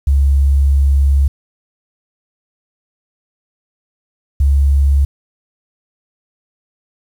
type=tone pair in turn; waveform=sine; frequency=69.3 / 69.7 Hz; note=C#2 / C#2; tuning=0 / +10 cents; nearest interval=unison; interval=10 cents; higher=second; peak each=-8 dBFS; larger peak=neither; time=0.07-1.28 / 4.4-5.05 s; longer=first; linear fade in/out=5 ms; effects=7-bit